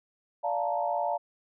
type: chord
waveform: sine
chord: Bb major seventh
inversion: first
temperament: just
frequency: 582.7 / 699.2 / 874.1 / 932.3 Hz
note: D5 / F5 / A5 / Bb5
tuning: -14 / +2 / -12 / 0 cents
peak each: -32 / -30 / -32 / -35 dBFS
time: 0.43-1.18 s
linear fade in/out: 20 ms
effects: none